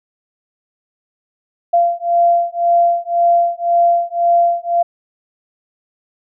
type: beating tone pair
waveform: sine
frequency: 688 / 689.9 Hz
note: F5 / F5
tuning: -26 / -21 cents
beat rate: 1.9 Hz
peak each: -14 dBFS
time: 1.73-4.83 s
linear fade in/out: 10 ms
effects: none